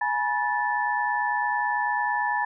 sine tone cluster, 839 / 968 / 1750 Hz, G#5 / B5 / A6, +17 / -35 / -10 cents, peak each -27 dBFS, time 0.01-2.45 s, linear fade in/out 5 ms, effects none

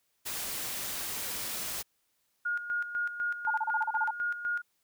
white noise, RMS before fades -36 dBFS, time 0.25-1.83 s, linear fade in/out 20 ms
sine tone with tremolo, 1430 Hz, F6, 41 cents sharp, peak -28 dBFS, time 2.45-4.62 s, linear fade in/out 10 ms, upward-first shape square, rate 4 Hz, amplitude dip 65%
sine tone bursts, 878 Hz, A5, 4 cents flat, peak -27 dBFS, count 10, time 3.47-4.109 s, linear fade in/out 5 ms, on 36 ms, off 31 ms
effects white hiss -75 dBFS RMS until 4.83 s

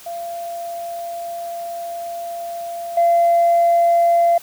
sine tone with level steps, 685 Hz, F5, 34 cents flat, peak -25 / -10 dBFS, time 0.06-4.38 s, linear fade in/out 5 ms, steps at 2.97 s, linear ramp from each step 5 ms, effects tanh soft clip ceiling -8 dBFS + white hiss -42 dBFS RMS until 4.42 s

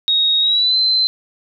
sine tone with pitch glide, 3761 to 4078 Hz, A#7 to C8, +15 to -45 cents, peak -12 dBFS, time 0.08-1.07 s, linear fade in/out 0 ms, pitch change +140 cents, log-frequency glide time 0.4-0.77 s, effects none

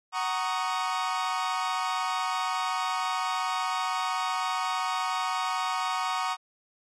40% pulse chord, D# minor seventh, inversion first, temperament equal with one note detuned, 747.7 / 932.3 / 1108.7 / 1244.5 Hz, F#5 / A#5 / C#6 / D#6, +18 / 0 / 0 / 0 cents, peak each -32 dBFS, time 0.12-6.37 s, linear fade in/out 50 ms, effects low-pass 7000 Hz 12 dB/octave

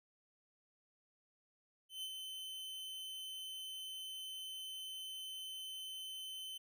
45% pulse tone with ADSR envelope, 3061 Hz, G7, 42 cents flat, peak -40 dBFS, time 1.89-6.58 s, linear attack 140 ms, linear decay 58 ms, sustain -4 dB, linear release 9 ms, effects none

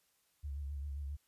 sine tone with vibrato, 71 Hz, C#2, 42 cents sharp, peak -38 dBFS, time 0.43-1.17 s, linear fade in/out 20 ms, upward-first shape sine, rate 7.5 Hz, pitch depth 60 cents each way, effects white hiss -75 dBFS RMS until 1.27 s + resampled to 32000 Hz

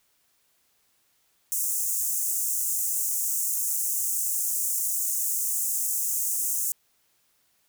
pink high-pass noise, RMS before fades -27 dBFS, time 1.52-6.72 s, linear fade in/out 0 ms, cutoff 6600 Hz, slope 48 dB/octave, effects white hiss -68 dBFS RMS until 7.68 s

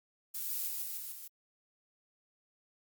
violet noise with echo, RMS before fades -38 dBFS, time 0.34-0.68 s, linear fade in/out 10 ms, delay 150 ms, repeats 4, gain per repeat -2 dB, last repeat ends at 1.28 s, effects Opus 48 kbps

